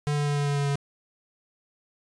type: tone with pitch steps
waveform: square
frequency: 146.8 / 145.87 / 144.95 / 144.03 / 143.12 / 142.21 / 141.31 Hz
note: D3 / D3 / D3 / D3 / D3 / C#3 / C#3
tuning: 0 / -11 / -22 / -33 / -44 / +45 / +34 cents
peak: -24 dBFS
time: 0.07-0.756 s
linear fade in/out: 0 ms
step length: 98 ms
effects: resampled to 22050 Hz